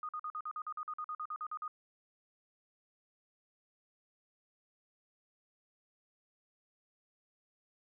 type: tone bursts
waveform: sine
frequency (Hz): 1236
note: D#6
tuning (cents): -12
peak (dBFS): -37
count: 16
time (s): 0.03-1.679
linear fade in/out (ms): 2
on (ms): 59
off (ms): 47
effects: none